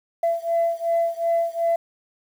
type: beating tone pair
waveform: sine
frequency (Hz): 672 / 674.7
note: E5 / E5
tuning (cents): +33 / +40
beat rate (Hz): 2.7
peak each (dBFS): -21 / -22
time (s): 0.23-1.76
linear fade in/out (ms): 5
effects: tanh soft clip ceiling -14 dBFS + 8-bit